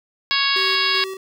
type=harmonic tone; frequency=554.4 Hz; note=C#5; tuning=in tune; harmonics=2 / 3 / 4 / 5 / 6 / 7 / 8 / 9; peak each=-25 / -25 / -25 / -25 / -25 / -25 / -25 / -25 dBFS; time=0.31-1.04 s; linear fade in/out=0 ms
type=tone with tremolo; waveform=square; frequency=381.9 Hz; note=G4; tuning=45 cents flat; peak=-28 dBFS; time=0.56-1.17 s; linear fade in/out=2 ms; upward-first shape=square; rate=2.6 Hz; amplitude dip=40%
effects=none